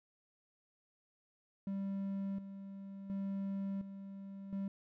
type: tone with tremolo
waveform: triangle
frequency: 196 Hz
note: G3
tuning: in tune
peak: -34 dBFS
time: 1.67-4.68 s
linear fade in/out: 2 ms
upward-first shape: square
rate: 0.7 Hz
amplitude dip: 65%
effects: none